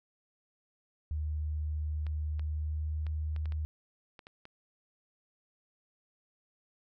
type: tone with pitch glide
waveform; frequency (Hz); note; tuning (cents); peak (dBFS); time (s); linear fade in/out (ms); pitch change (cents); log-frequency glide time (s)
sine; 76.2 to 77.09; D#2 to D#2; -36 to -15; -31; 1.11-3.65; 0; +21; 2.42-2.98
type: clicks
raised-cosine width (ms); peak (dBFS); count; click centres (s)
0.3; -33; 9; 2.067 / 2.395 / 3.067 / 3.363 / 3.457 / 3.522 / 4.192 / 4.269 / 4.454
effects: none